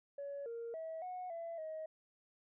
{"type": "tone with pitch steps", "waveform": "sine", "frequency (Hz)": [564, 464.9, 646, 731, 670, 631], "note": ["C#5", "A#4", "E5", "F#5", "E5", "D#5"], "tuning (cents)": [30, -5, -35, -21, 28, 24], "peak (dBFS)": -40, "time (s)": [0.18, 1.86], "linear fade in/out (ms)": 5, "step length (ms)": 280, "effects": ["tanh soft clip ceiling -38 dBFS"]}